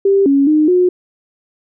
sine tone with pitch steps, 393.7 / 277.8 / 306.2 / 361.5 Hz, G4 / C#4 / D#4 / F#4, +8 / +4 / -28 / -40 cents, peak -8 dBFS, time 0.05-0.89 s, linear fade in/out 5 ms, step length 210 ms, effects none

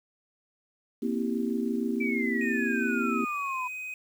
sine chord, C dominant seventh, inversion third, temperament just, 235.5 / 261.6 / 327 / 392.4 Hz, Bb3 / C4 / E4 / G4, +18 / 0 / -14 / +2 cents, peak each -29 / -32 / -34 / -34 dBFS, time 1.02-3.25 s, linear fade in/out 10 ms
sine exponential sweep, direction down, 2337 to 987.8 Hz, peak -30 dBFS, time 2-3.68 s, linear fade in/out 10 ms
triangle tone with pitch glide, 2478 to 2511 Hz, D#7 to D#7, -8 to +15 cents, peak -33 dBFS, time 2.41-3.94 s, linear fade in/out 2 ms, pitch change +23 cents, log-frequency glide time 3.3-3.4 s
effects 9-bit

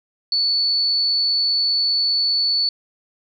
sine tone, 4455 Hz, C#8, 8 cents sharp, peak -16 dBFS, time 0.32-2.69 s, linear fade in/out 2 ms, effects none

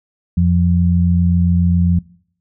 sine tone pair together, 87.31 / 174.61 Hz, F2 / F3, 0 / 0 cents, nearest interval octave, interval 1200 cents, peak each -13 dBFS, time 0.37-1.99 s, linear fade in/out 5 ms, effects noise-tail reverb RT60 0.6 s tail -23 dB re dry

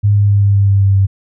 sine tone with pitch steps, 102.7 / 101.93 / 101.17 / 100.41 / 99.66 / 98.92 / 98.18 / 97.44 Hz, G#2 / G#2 / G#2 / G2 / G2 / G2 / G2 / G2, -19 / -32 / -45 / +42 / +29 / +16 / +3 / -10 cents, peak -7 dBFS, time 0.03-1.07 s, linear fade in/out 20 ms, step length 130 ms, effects none

